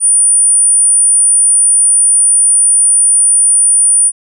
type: tone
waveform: sine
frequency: 9397 Hz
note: D9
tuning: in tune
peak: -5 dBFS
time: 0-4.12 s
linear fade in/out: 50 ms
effects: none